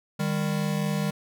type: tone pair together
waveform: square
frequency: 154.69 / 199 Hz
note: D#3 / G3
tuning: -10 / +26 cents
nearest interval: major third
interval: 436 cents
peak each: -28 dBFS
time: 0.19-1.11 s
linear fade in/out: 10 ms
effects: none